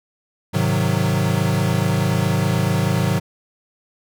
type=chord; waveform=square; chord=Ab dominant seventh; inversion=none; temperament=equal; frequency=103.83 / 130.81 / 155.56 / 185 Hz; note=Ab2 / C3 / Eb3 / Gb3; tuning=0 / 0 / 0 / 0 cents; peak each=-23 dBFS; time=0.53-3.2 s; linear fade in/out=20 ms; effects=none